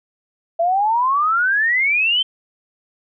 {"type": "exponential sweep", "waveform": "sine", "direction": "up", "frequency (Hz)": [659.3, 3136], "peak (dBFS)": -14, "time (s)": [0.59, 2.23], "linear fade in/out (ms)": 10, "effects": []}